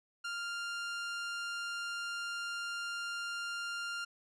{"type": "tone", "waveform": "sawtooth", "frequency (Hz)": 1396.9, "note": "F6", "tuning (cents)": 0, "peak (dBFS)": -33, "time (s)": [0.24, 4.05], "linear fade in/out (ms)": 10, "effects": ["low-pass 7000 Hz 12 dB/octave"]}